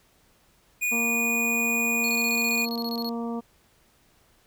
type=tone; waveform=square; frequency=2457 Hz; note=D#7; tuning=22 cents flat; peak=-24 dBFS; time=0.81-2.66 s; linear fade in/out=20 ms
type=harmonic tone; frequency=233.1 Hz; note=A#3; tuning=in tune; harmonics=1 / 2 / 3 / 4 / 5; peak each=-29 / -35 / -39 / -41 / -43 dBFS; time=0.91-3.41 s; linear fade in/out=20 ms
type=tone bursts; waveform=square; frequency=4322 Hz; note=C#8; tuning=45 cents flat; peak=-32 dBFS; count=16; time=2.04-3.091 s; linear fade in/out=0 ms; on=46 ms; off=21 ms
effects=pink hiss -62 dBFS RMS until 4.46 s